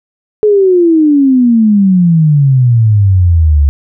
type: exponential sweep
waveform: sine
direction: down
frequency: 430.7 to 69.3 Hz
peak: -4 dBFS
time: 0.43-3.69 s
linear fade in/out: 0 ms
effects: none